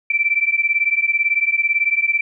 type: beating tone pair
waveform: sine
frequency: 2327 / 2345 Hz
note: D7 / D7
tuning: -17 / -3 cents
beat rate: 18 Hz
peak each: -18 / -18 dBFS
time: 0.1-2.21 s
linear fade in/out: 5 ms
effects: none